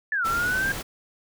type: linear two-way sweep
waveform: sine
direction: down then up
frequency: 1776 to 1324 to 1614 Hz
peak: -22 dBFS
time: 0.12-0.72 s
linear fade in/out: 2 ms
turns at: 0.25 s
type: noise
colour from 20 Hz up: pink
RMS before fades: -33 dBFS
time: 0.24-0.83 s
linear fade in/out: 20 ms
effects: none